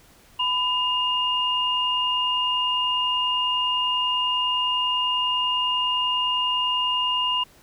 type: tone pair together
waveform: sine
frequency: 1000 / 2830 Hz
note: B5 / F7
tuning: +21 / +22 cents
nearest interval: octave + tritone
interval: 1801 cents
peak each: -25 / -22 dBFS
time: 0.39-7.44 s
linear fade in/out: 10 ms
effects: pink hiss -54 dBFS RMS until 7.62 s